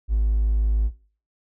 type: tone with hard clipping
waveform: triangle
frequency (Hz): 53.1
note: G#1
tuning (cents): +39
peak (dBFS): -17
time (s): 0.08-0.91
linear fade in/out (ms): 50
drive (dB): 3
effects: noise-tail reverb RT60 0.4 s tail -18 dB re dry